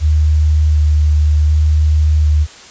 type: tone with vibrato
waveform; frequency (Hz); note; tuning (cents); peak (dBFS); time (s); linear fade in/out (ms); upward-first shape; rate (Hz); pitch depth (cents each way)
sine; 76; D#2; -40; -8; 0-2.47; 50; square; 0.67; 12
effects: white hiss -37 dBFS RMS until 2.7 s + resampled to 16000 Hz